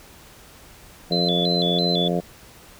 harmonic tone, 87.31 Hz, F2, in tune, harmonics 2 / 3 / 4 / 5 / 6 / 7 / 8, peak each -23 / -31 / -29 / -28 / -30 / -29 / -30 dBFS, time 1.1-2.21 s, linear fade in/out 20 ms
sine tone with vibrato, 3740 Hz, A#7, 5 cents sharp, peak -22 dBFS, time 1.12-2.08 s, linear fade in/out 2 ms, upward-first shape square, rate 3 Hz, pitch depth 140 cents each way
effects pink hiss -47 dBFS RMS until 2.79 s

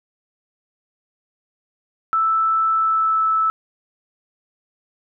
sine tone with pitch glide, 1318.5 to 1310.1 Hz, E6 to E6, 0 to -11 cents, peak -15 dBFS, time 2.13-3.5 s, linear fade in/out 0 ms, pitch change -11 cents, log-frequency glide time 2.72-3.24 s, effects none

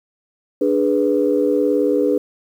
sine chord, G# diminished, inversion second, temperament equal, 293.7 / 415.3 / 493.9 Hz, D4 / G#4 / B4, 0 / 0 / 0 cents, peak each -18 dBFS, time 0.61-2.18 s, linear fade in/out 5 ms, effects tanh soft clip ceiling -4 dBFS + 8-bit

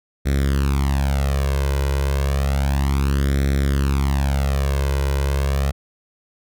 sawtooth tone with flanger, 69 Hz, C#2, 7 cents flat, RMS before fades -19 dBFS, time 0.25-5.72 s, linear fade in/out 20 ms, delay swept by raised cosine 0.52 to 2.02 ms, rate 0.31 Hz, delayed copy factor +0.85, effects none

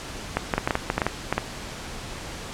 clicks, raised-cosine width 0.5 ms, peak -6 dBFS, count 12, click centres 0.37 / 0.538 / 0.58 / 0.675 / 0.708 / 0.754 / 0.901 / 0.98 / 1.018 / 1.066 / 1.326 / 1.38 s, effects pink hiss -36 dBFS RMS until 2.53 s + low-pass 8000 Hz 12 dB/octave

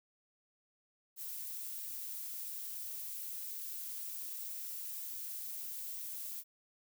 violet noise, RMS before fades -43 dBFS, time 1.16-6.44 s, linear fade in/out 50 ms, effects none

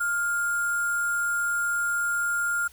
sine tone with sample-and-hold, 1404 Hz, F6, 9 cents sharp, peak -23 dBFS, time 0-2.68 s, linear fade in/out 10 ms, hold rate 8820 Hz, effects added 70 Hz sine -56 dBFS peak until 2.72 s + white hiss -54 dBFS RMS until 2.72 s

